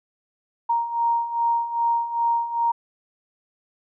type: beating tone pair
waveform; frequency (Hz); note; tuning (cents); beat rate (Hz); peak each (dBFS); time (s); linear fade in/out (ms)
sine; 932.3 / 934.8; A#5 / A#5; 0 / +5; 2.5; -26 / -21; 0.69-2.72; 10
effects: none